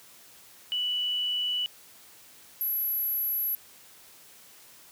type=tone pair in turn; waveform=sine; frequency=2960 / 11667 Hz; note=F#7 / F#9; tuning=0 / -25 cents; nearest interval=2 octaves; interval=2375 cents; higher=second; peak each=-26 dBFS; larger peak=neither; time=0.72-1.66 / 2.61-3.55 s; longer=neither; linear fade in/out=0 ms; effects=white hiss -53 dBFS RMS until 4.91 s + high-pass 80 Hz 12 dB/octave